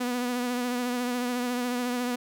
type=tone with vibrato; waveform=sawtooth; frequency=246 Hz; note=B3; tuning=7 cents flat; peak=-23 dBFS; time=0-2.16 s; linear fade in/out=10 ms; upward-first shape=triangle; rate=14 Hz; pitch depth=36 cents each way; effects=none